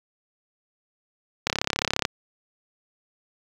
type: click train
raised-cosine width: 0.2 ms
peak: -4 dBFS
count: 21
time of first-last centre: 1.47-2.051 s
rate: 34.4 Hz
effects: high-pass 60 Hz 12 dB/octave + 7-bit